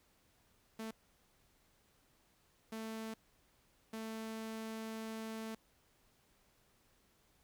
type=tone bursts at uneven times; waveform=sawtooth; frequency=221.9 Hz; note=A3; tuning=15 cents sharp; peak=-38 dBFS; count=3; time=0.79-0.91 / 2.72-3.14 / 3.93-5.55 s; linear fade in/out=5 ms; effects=pink hiss -72 dBFS RMS until 7.43 s